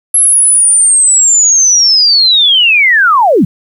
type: linear sweep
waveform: sine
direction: down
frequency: 11180 to 139.1 Hz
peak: -4 dBFS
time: 0.14-3.45 s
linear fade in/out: 5 ms
effects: 7-bit